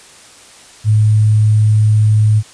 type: tone with sample-and-hold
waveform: sine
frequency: 107.2 Hz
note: A2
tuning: 45 cents flat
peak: -7 dBFS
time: 0.84-2.43 s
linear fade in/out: 50 ms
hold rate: 8820 Hz
effects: white hiss -40 dBFS RMS until 2.53 s + resampled to 22050 Hz